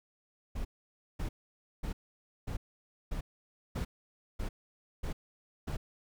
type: noise bursts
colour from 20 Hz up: brown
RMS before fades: -35 dBFS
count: 9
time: 0.55-5.77 s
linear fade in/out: 10 ms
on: 100 ms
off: 540 ms
effects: none